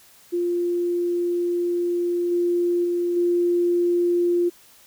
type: tone with level steps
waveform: sine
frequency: 349.2 Hz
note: F4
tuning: in tune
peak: -20 / -18 / -20 / -17 dBFS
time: 0.32-4.5 s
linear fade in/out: 20 ms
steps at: 2.31 / 2.84 / 3.16 s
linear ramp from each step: 10 ms
effects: white hiss -52 dBFS RMS until 4.86 s